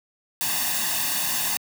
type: noise with comb filter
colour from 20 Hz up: white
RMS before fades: -25 dBFS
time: 0.41-1.57 s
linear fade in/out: 0 ms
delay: 1.1 ms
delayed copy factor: +0.8
effects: high-pass 150 Hz 12 dB/octave